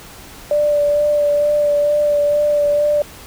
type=tone with vibrato; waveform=sine; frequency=587.3 Hz; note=D5; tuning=in tune; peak=-12 dBFS; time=0.51-3.02 s; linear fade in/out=2 ms; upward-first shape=sine; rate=2.2 Hz; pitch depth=16 cents each way; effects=pink hiss -38 dBFS RMS until 3.26 s